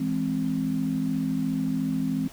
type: chord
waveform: sine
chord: E augmented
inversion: none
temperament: equal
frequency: 164.81 / 207.7 / 261.6 Hz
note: E3 / G#3 / B#3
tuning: 0 / 0 / 0 cents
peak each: -30 / -30 / -26 dBFS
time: 0-2.28 s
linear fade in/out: 5 ms
effects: pink hiss -48 dBFS RMS until 2.32 s